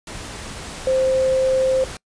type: tone in noise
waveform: sine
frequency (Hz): 523.3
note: C5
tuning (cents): 0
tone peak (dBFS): -15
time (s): 0.87-1.84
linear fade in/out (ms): 2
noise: pink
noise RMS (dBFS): -33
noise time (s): 0.07-1.97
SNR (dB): +15
effects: noise-tail reverb RT60 0.1 s tail -25 dB re dry + resampled to 22050 Hz